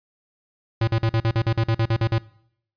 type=tone bursts; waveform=square; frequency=113 Hz; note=A2; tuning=47 cents sharp; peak=-18 dBFS; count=13; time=0.81-2.183 s; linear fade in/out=5 ms; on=65 ms; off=44 ms; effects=noise-tail reverb RT60 0.7 s tail -22 dB re dry + resampled to 11025 Hz